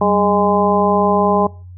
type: harmonic tone with a mistuned harmonic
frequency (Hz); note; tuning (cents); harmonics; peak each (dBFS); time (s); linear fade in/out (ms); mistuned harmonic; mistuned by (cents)
205.7; G#3; -16; 1 / 2 / 3 / 4 / 5; -18 / -18 / -18 / -18 / -18; 0.01-1.47; 5; 1; -110
effects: noise-tail reverb RT60 0.4 s tail -23 dB re dry + added 90 Hz sine -33 dBFS peak until 1.77 s